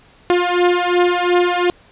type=beating tone pair; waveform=sawtooth; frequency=352.9 / 355.7 Hz; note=F4 / F4; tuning=+18 / +32 cents; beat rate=2.8 Hz; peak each=-12 dBFS; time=0.3-1.7 s; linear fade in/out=0 ms; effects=pink hiss -49 dBFS RMS until 1.91 s + resampled to 8000 Hz